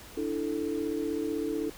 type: chord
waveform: sine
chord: D suspended second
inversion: none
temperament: equal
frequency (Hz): 293.7 / 329.6 / 440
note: D4 / E4 / A4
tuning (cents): 0 / 0 / 0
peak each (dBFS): -33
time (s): 0.17-1.7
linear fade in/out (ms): 5
effects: pink hiss -48 dBFS RMS until 1.77 s